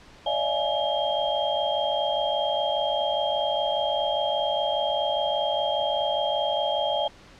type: tone cluster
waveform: sine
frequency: 571 / 616 / 683 / 841 / 3212 Hz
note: D5 / D#5 / F5 / G#5 / G7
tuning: -49 / -17 / -39 / +22 / +41 cents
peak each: -29 dBFS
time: 0.26-7.08 s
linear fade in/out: 5 ms
effects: pink hiss -50 dBFS RMS until 7.39 s + low-pass 5000 Hz 12 dB/octave